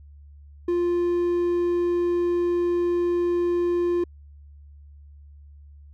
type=tone; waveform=triangle; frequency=349.2 Hz; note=F4; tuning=in tune; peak=-18 dBFS; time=0.68-4.04 s; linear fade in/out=5 ms; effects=added 72 Hz sine -44 dBFS peak until 5.93 s